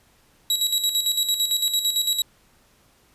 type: tone with tremolo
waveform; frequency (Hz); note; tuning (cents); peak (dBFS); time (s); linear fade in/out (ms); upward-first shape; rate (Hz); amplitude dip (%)
sawtooth; 3874; B7; -34; -15; 0.5-2.22; 2; square; 8.9; 60
effects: pink hiss -59 dBFS RMS until 3.14 s + resampled to 32000 Hz